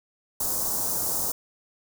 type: band-stop noise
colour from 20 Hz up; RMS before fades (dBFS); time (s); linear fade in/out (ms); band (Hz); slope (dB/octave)
white; -27; 0.4-1.32; 5; 1100 to 5800; 24
effects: none